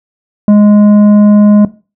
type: tone with tanh clipping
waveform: sine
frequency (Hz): 207.7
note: G#3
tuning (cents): 0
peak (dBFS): -3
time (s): 0.48-1.65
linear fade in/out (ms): 2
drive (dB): 8
effects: noise-tail reverb RT60 0.3 s tail -17 dB re dry